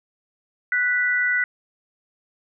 sine tone pair together, 1480 / 1971.3 Hz, F#6 / B6, 0 / -4 cents, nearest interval perfect fourth, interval 496 cents, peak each -21 dBFS, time 0.72-1.44 s, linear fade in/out 2 ms, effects none

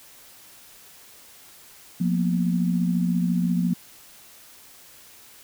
sine tone cluster, 177.5 / 229 / 243.5 Hz, F3 / A#3 / B3, +28 / -31 / -24 cents, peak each -21 / -28 / -28 dBFS, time 2-3.74 s, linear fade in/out 10 ms, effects white hiss -49 dBFS RMS until 5.43 s

